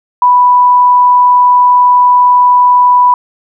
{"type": "tone", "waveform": "sine", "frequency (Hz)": 987.8, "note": "B5", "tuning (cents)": 0, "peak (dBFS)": -3, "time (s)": [0.22, 3.14], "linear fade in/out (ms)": 2, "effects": []}